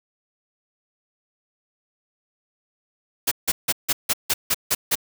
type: noise bursts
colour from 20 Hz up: white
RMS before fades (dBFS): -20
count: 9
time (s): 3.27-4.955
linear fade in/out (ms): 10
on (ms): 45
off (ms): 160
effects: none